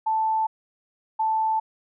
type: tone pair in turn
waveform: sine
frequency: 880 / 880 Hz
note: A5 / A5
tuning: 0 / 0 cents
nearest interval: unison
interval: 0 cents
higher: neither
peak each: -20 dBFS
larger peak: neither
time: 0.06-0.47 / 1.19-1.6 s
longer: neither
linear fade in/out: 10 ms
effects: none